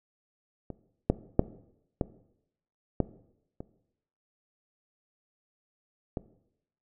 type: clicks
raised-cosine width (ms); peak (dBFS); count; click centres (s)
2; -24 / -8 / -6 / -13 / -10 / -25 / -18; 7; 0.703 / 1.1 / 1.394 / 2.012 / 3.003 / 3.605 / 6.172
effects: noise-tail reverb RT60 0.8 s tail -17 dB re dry

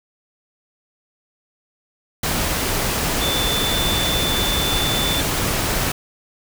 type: tone in noise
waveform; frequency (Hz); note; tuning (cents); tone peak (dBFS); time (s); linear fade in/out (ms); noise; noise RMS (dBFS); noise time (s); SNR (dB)
sine; 3520; A7; 0; -22; 3.21-5.21; 5; pink; -21; 2.23-5.92; -4
effects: none

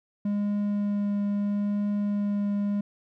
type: tone with vibrato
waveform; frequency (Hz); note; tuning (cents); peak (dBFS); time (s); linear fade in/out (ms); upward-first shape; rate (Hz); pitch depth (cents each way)
triangle; 204.3; G#3; -28; -22; 0.25-2.81; 5; triangle; 0.76; 10
effects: none

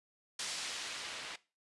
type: noise with low-pass filter sweep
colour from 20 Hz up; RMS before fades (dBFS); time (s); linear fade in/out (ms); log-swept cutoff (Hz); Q
blue; -42; 0.39-1.36; 5; 5700 to 2600; 0.72
effects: noise-tail reverb RT60 0.3 s tail -19 dB re dry + resampled to 24000 Hz

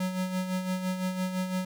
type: tone with tremolo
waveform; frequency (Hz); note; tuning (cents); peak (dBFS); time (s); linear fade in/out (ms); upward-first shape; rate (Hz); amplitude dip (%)
square; 185; F#3; 0; -27; 0-1.65; 5; sine; 5.9; 55
effects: none

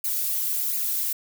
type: noise with flanger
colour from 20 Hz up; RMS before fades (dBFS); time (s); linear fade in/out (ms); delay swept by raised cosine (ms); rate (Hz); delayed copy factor
violet; -26; 0.04-1.13; 5; 0.43 to 4.63; 1.4; +1
effects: none

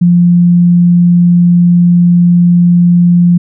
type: tone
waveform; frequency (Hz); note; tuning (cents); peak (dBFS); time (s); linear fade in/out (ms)
sine; 174.61; F3; 0; -3; 0.01-3.38; 10
effects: none

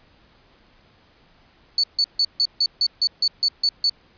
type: tone bursts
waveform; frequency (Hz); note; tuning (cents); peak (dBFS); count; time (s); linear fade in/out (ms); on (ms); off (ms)
sine; 4461; C#8; +10; -15; 11; 1.78-3.896; 2; 56; 150
effects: pink hiss -56 dBFS RMS until 4.17 s + resampled to 11025 Hz

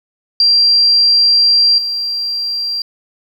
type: tone with level steps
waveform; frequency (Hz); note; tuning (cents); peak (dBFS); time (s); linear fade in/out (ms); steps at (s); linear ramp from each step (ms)
sine; 4736; D8; +14; -7 / -16; 0.4-2.82; 2; 1.78; 2
effects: 7-bit

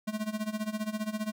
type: tone with tremolo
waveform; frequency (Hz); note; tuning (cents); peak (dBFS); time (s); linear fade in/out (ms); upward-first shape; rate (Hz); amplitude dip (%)
square; 214.7; A3; -42; -29; 0.07-1.32; 10; sine; 15; 85
effects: none

